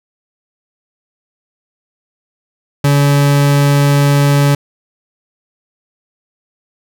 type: tone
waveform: 40% pulse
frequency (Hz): 142.5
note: C#3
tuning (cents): +48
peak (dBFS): -7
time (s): 2.84-4.55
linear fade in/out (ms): 5
effects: none